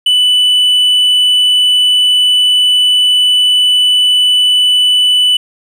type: tone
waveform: triangle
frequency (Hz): 2983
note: F#7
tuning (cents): +13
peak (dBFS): -5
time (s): 0.06-5.37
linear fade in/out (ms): 5
effects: none